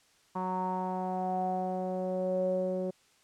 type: tone with low-pass filter sweep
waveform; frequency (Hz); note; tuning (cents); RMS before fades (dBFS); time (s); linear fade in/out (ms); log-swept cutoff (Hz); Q
sawtooth; 185; F#3; 0; -32; 0.35-2.91; 10; 1000 to 490; 8.4
effects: white hiss -65 dBFS RMS until 3.23 s + low-pass 8000 Hz 12 dB/octave